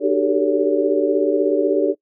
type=tone cluster; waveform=sine; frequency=301.9 / 380.9 / 397.2 / 449.3 / 568 Hz; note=D4 / G4 / G4 / A4 / C#5; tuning=+48 / -50 / +23 / +36 / +42 cents; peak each=-21 dBFS; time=0-1.95 s; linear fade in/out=50 ms; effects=noise-tail reverb RT60 0.1 s tail -21 dB re dry